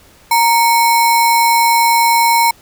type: tone with sample-and-hold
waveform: sine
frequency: 930 Hz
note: A#5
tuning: 4 cents flat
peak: -8 dBFS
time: 0.31-2.51 s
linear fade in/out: 5 ms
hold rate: 3150 Hz
effects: pink hiss -46 dBFS RMS until 2.61 s